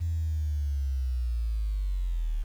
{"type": "linear sweep", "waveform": "sine", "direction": "down", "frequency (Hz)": [84.8, 36.71], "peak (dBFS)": -25, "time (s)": [0, 2.44], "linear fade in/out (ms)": 20, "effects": ["tanh soft clip ceiling -21 dBFS", "9-bit"]}